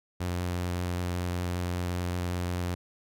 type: tone with vibrato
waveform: sawtooth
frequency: 88.8 Hz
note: F2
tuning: 29 cents sharp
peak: -25 dBFS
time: 0.2-2.75 s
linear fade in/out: 10 ms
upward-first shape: triangle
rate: 5.2 Hz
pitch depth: 12 cents each way
effects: none